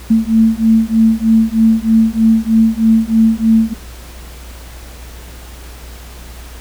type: beating tone pair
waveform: sine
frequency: 221.9 / 225.1 Hz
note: A3 / A3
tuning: +15 / +40 cents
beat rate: 3.2 Hz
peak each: -11 dBFS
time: 0.1-3.74 s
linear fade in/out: 10 ms
effects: added 60 Hz sine -31 dBFS peak until 6.6 s + pink hiss -37 dBFS RMS until 6.6 s